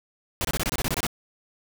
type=noise bursts; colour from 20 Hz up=pink; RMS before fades=-26 dBFS; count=11; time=0.41-1.067 s; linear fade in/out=0 ms; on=37 ms; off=25 ms; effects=none